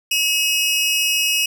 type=tone pair together; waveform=sawtooth; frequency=2562 / 2883 Hz; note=E7 / F#7; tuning=-50 / -46 cents; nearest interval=major second; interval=204 cents; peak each=-16 dBFS; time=0.11-1.46 s; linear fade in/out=5 ms; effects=none